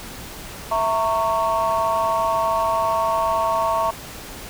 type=chord; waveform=sine; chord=A# diminished; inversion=second; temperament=equal with one note detuned; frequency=659.3 / 917.9 / 1108.7 Hz; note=E5 / A#5 / C#6; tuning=0 / -27 / 0 cents; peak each=-21 dBFS; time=0.71-3.91 s; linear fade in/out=10 ms; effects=tanh soft clip ceiling -12 dBFS + pink hiss -36 dBFS RMS until 4.49 s